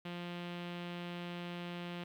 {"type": "tone with low-pass filter", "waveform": "sawtooth", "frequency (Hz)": 174.61, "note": "F3", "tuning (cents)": 0, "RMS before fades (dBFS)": -43, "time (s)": [0.05, 2.04], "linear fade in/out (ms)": 5, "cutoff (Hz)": 3100, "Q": 2.6, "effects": ["11-bit"]}